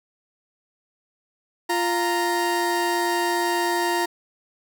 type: tone pair together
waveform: 30% pulse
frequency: 348.4 / 930 Hz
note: F4 / A#5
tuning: -4 / -4 cents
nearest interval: octave + perfect fourth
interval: 1700 cents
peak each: -21 dBFS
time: 1.69-4.06 s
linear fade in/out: 10 ms
effects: none